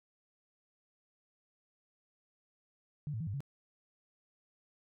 sine tone with pitch steps, 147.9 / 110.6 / 161.9 / 100.3 / 139.7 Hz, D3 / A2 / E3 / G2 / C#3, +13 / +9 / -31 / +40 / +14 cents, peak -35 dBFS, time 3.07-3.405 s, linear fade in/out 0 ms, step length 67 ms, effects none

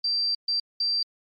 sine tone bursts at uneven times, 4699 Hz, D8, in tune, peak -22 dBFS, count 3, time 0.04-0.35 / 0.48-0.6 / 0.8-1.03 s, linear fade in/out 5 ms, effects MP3 32 kbps

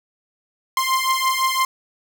sawtooth beating tone pair, 1046.5 / 1052.4 Hz, C6 / C6, 0 / +10 cents, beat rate 5.9 Hz, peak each -17 dBFS, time 0.77-1.65 s, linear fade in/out 2 ms, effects none

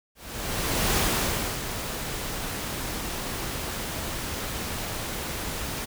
pink noise with ADSR envelope, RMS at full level -23 dBFS, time 0.15-5.86 s, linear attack 820 ms, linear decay 620 ms, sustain -9 dB, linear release 20 ms, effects none

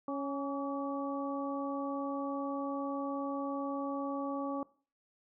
harmonic tone with a mistuned harmonic, 277.5 Hz, C#4, 2 cents sharp, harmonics 1 / 2 / 3 / 4, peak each -36 / -39 / -43 / -41 dBFS, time 0.08-4.63 s, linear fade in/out 2 ms, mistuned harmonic 4, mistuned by +45 cents, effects noise-tail reverb RT60 0.4 s tail -20 dB re dry

